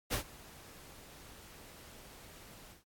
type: noise with ADSR envelope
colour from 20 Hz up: pink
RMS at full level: -32 dBFS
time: 0.1-2.84 s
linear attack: 32 ms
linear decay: 100 ms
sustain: -22 dB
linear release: 150 ms
effects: AAC 64 kbps